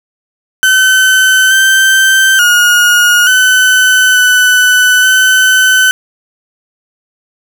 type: tone with pitch steps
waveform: 35% pulse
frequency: 1526 / 1554 / 1437 / 1512 / 1497 / 1518 Hz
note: G6 / G6 / F6 / F#6 / F#6 / F#6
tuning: -47 / -16 / +49 / +37 / +20 / +44 cents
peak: -3 dBFS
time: 0.63-5.91 s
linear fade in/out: 0 ms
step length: 880 ms
effects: none